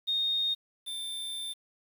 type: tone pair in turn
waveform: sine / square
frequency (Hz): 3697 / 3569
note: A#7 / A7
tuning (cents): -15 / +24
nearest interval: minor second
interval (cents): 61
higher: first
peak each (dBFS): -26 / -35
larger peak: first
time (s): 0.07-0.55 / 0.86-1.54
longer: second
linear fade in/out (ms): 20
effects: 9-bit